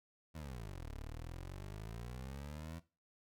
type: exponential two-way sweep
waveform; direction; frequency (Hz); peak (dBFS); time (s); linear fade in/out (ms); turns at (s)
20% pulse; down then up; 84.2 to 35.44 to 84.2; -40; 0.34-2.8; 20; 0.92
effects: noise-tail reverb RT60 0.3 s tail -17 dB re dry